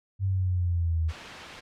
sine exponential sweep, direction down, 98 to 79 Hz, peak -23 dBFS, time 0.19-1.13 s, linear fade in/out 50 ms
white noise, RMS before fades -37 dBFS, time 1.08-1.61 s, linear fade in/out 20 ms
effects low-pass 3000 Hz 12 dB/octave

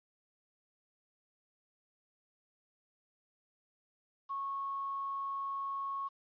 sine tone with quantisation, 1100 Hz, C#6, 14 cents flat, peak -35 dBFS, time 4.29-6.09 s, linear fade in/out 20 ms, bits 10, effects resampled to 11025 Hz

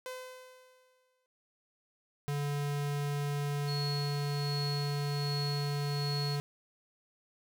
sawtooth tone with exponential decay, 510 Hz, C5, 44 cents flat, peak -34 dBFS, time 0.06-1.26 s, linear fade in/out 1 ms, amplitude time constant 260 ms
square tone, 144.1 Hz, D3, 33 cents flat, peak -32 dBFS, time 2.28-6.4 s, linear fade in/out 0 ms
sine tone with tremolo, 4322 Hz, C#8, 45 cents flat, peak -36 dBFS, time 3.67-6.37 s, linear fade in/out 20 ms, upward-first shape sine, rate 1.3 Hz, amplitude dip 65%
effects none

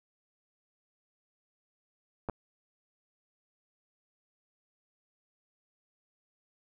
clicks, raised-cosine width 1 ms, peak -21 dBFS, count 2, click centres 2.288 / 2.297 s, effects none

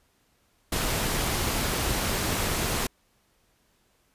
pink noise, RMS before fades -27 dBFS, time 0.72-2.87 s, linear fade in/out 5 ms, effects pink hiss -67 dBFS RMS until 4.14 s + resampled to 32000 Hz

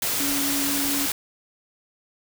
sine tone in noise, 281.7 Hz, C#4, 28 cents sharp, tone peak -27 dBFS, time 0.2-1.06 s, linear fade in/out 2 ms, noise white, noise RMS -25 dBFS, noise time 0.02-1.12 s, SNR -5 dB, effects none

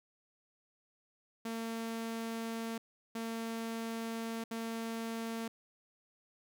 sawtooth tone bursts at uneven times, 227.3 Hz, A#3, 43 cents flat, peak -33 dBFS, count 3, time 1.45-2.78 / 3.15-4.44 / 4.51-5.48 s, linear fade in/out 5 ms, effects none

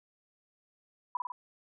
sine tone with echo, 987 Hz, B5, 1 cent flat, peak -28 dBFS, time 1.15-1.17 s, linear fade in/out 2 ms, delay 50 ms, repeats 3, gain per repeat -3 dB, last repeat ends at 1.32 s, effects none

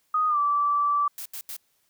sine tone with pitch glide, 1244.5 to 1161.2 Hz, D#6 to D6, 0 to -20 cents, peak -20 dBFS, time 0.14-1.08 s, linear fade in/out 5 ms, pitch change -120 cents, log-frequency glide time 0.28-0.38 s
blue noise bursts, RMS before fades -36 dBFS, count 3, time 1.18-1.565 s, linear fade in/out 0 ms, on 75 ms, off 80 ms
effects white hiss -69 dBFS RMS until 1.89 s

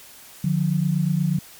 sine tone pair together, 150 / 178.38 Hz, D3 / F3, +37 / +37 cents, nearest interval minor third, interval 300 cents, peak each -21 dBFS, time 0.44-1.39 s, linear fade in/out 5 ms, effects white hiss -45 dBFS RMS until 1.59 s + MP3 96 kbps

